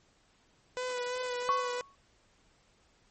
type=tone with vibrato; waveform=sawtooth; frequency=497.7 Hz; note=B4; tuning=13 cents sharp; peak=-29 dBFS; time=0.77-1.81 s; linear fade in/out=0 ms; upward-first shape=sine; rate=2.9 Hz; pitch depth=26 cents each way
type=tone with exponential decay; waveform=sine; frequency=1108.7 Hz; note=C#6; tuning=in tune; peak=-22 dBFS; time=1.49-1.95 s; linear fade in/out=0 ms; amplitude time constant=99 ms
effects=pink hiss -67 dBFS RMS until 3.1 s + MP3 32 kbps